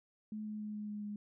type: tone with pitch steps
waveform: sine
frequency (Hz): 214 / 212.6 / 211.3 / 210 / 208.6 / 207.3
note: A3 / G#3 / G#3 / G#3 / G#3 / G#3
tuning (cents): -48 / +41 / +30 / +19 / +8 / -3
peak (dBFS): -39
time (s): 0.32-1.16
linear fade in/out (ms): 2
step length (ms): 140
effects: none